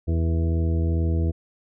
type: harmonic tone with a mistuned harmonic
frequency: 82.41 Hz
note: E2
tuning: in tune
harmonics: 1 / 2 / 3 / 4 / 5 / 6 / 8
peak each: -20 / -29 / -35 / -31 / -39 / -37 / -42 dBFS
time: 0.07-1.32 s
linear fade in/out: 20 ms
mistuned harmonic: 6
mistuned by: -23 cents
effects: none